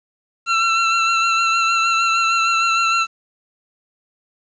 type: tone with vibrato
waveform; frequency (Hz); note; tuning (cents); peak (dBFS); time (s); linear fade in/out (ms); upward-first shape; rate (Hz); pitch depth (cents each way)
25% pulse; 1348; E6; +38; -11; 0.46-3.07; 50; sine; 6.5; 23
effects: resampled to 16000 Hz + 8-bit